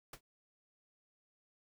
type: noise with exponential decay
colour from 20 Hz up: pink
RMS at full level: -43 dBFS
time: 0.13-0.21 s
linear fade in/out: 5 ms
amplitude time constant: 17 ms
effects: none